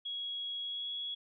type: tone with pitch glide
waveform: sine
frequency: 3322 to 3349 Hz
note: G#7 to G#7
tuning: 0 to +14 cents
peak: -36 dBFS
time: 0.05-1.15 s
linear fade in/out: 10 ms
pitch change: +14 cents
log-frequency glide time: 0.61-0.91 s
effects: none